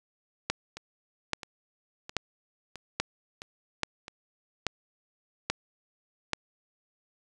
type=two click trains; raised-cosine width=0.2 ms; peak=-9 / -23 dBFS; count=8 / 6; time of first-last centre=0.5-6.333 / 0.77-4.081 s; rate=1.2 / 1.51 Hz; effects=resampled to 24000 Hz + 7-bit